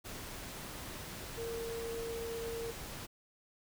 sine tone in noise, 460.5 Hz, A#4, 21 cents flat, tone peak -38 dBFS, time 1.37-2.72 s, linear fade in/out 20 ms, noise pink, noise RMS -45 dBFS, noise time 0.04-3.07 s, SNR +4 dB, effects none

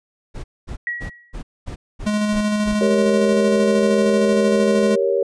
brown noise bursts, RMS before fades -29 dBFS, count 8, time 0.34-2.75 s, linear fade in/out 20 ms, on 100 ms, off 230 ms
sine tone with exponential decay, 1916 Hz, A#6, 47 cents sharp, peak -19 dBFS, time 0.87-1.38 s, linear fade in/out 1 ms, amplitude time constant 110 ms
square tone with tremolo, 210 Hz, G#3, 19 cents sharp, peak -17 dBFS, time 2.06-4.96 s, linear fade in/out 10 ms, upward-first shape square, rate 13 Hz, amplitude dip 25%
sine chord, G diminished, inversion none, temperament equal, 392 / 466.2 / 554.4 Hz, G4 / Bb4 / Db5, 0 / 0 / 0 cents, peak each -20 dBFS, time 2.81-5.23 s, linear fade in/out 2 ms
effects resampled to 22050 Hz

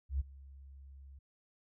sine tone with ADSR envelope, 68.2 Hz, C#2, 28 cents flat, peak -28 dBFS, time 0.09-1.19 s, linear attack 110 ms, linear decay 19 ms, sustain -22 dB, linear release 7 ms, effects none

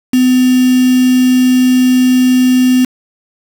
sine tone with quantisation, 253.6 Hz, B3, 46 cents sharp, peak -6 dBFS, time 0.13-2.85 s, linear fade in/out 5 ms, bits 3, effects none

